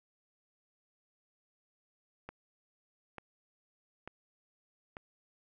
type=click train; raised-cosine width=0.5 ms; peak=-28 dBFS; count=4; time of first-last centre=2.29-4.969 s; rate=1.12 Hz; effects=none